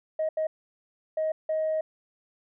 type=tone bursts at uneven times; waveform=sine; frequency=629 Hz; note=D#5; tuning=19 cents sharp; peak=-23 dBFS; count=4; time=0.19-0.29 / 0.37-0.47 / 1.17-1.32 / 1.49-1.81 s; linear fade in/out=5 ms; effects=tanh soft clip ceiling -21 dBFS